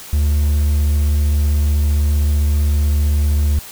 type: tone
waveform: triangle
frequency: 73.7 Hz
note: D2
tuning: 7 cents sharp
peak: -10 dBFS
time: 0.13-3.59 s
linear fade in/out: 0 ms
effects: white hiss -35 dBFS RMS until 3.71 s